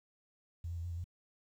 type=tone with pitch steps; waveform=sine; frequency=84.2 / 85.9 / 83.6 / 87.8 / 84.3 / 87.9 Hz; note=E2 / F2 / E2 / F2 / E2 / F2; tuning=+37 / -28 / +25 / +10 / +39 / +12 cents; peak=-37 dBFS; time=0.64-1.042 s; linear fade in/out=5 ms; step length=67 ms; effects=11-bit